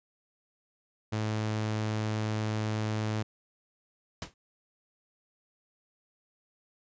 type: tone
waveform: sawtooth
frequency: 108.2 Hz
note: A2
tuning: 29 cents flat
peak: -25 dBFS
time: 1.12-3.23 s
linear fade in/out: 10 ms
type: noise with exponential decay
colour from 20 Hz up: pink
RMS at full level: -33 dBFS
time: 4.22-4.34 s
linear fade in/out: 1 ms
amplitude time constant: 25 ms
effects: resampled to 16000 Hz